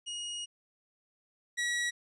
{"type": "tone pair in turn", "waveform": "sawtooth", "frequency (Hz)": [2880, 1922.2], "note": ["F#7", "B6"], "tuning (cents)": [-47, -47], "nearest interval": "perfect fifth", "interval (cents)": 700, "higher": "first", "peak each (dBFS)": [-33, -26], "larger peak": "second", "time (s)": [[0.06, 0.46], [1.57, 1.91]], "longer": "first", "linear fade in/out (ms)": 20, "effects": ["resampled to 22050 Hz"]}